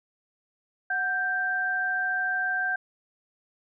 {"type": "tone pair together", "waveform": "sine", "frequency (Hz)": [737, 1571.6], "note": ["F#5", "G6"], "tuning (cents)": [-7, 4], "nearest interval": "octave + minor second", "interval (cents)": 1311, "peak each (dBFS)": [-32, -25], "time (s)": [0.9, 2.76], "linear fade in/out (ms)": 5, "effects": []}